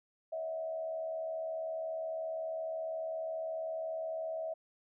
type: tone with frequency modulation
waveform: sine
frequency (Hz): 646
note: E5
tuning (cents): -35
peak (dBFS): -35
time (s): 0.32-4.54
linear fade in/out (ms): 10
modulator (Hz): 74.5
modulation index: 0.46
effects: none